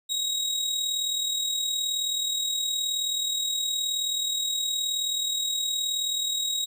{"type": "tone with amplitude modulation", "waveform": "30% pulse", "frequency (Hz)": 3800, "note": "A#7", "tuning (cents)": 33, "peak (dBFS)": -21, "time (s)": [0.09, 6.66], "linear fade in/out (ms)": 20, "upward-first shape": "sine", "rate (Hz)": 39, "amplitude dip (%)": 45, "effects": []}